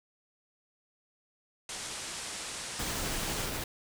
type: low-pass noise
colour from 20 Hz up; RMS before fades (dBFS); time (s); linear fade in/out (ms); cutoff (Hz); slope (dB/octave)
white; -40; 1.69-3.46; 2; 9500; 48
type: noise with tremolo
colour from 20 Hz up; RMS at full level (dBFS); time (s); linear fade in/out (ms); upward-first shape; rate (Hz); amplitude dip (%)
pink; -34; 2.79-3.64; 5; triangle; 12; 25
effects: none